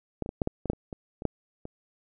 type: clicks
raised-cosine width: 2 ms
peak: -16 / -23 / -19 / -12 / -13 / -19 / -11 / -27 / -23 / -24 / -11 / -25 dBFS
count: 12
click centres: 0.223 / 0.261 / 0.291 / 0.418 / 0.474 / 0.657 / 0.7 / 0.733 / 0.928 / 1.221 / 1.253 / 1.654 s
effects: none